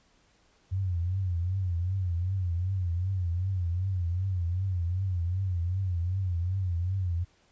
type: tone with vibrato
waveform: sine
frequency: 90.6 Hz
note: F#2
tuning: 36 cents flat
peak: -26 dBFS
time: 0.71-7.25 s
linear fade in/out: 20 ms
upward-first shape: triangle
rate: 2.6 Hz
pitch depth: 140 cents each way
effects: pink hiss -65 dBFS RMS until 7.51 s + resampled to 16000 Hz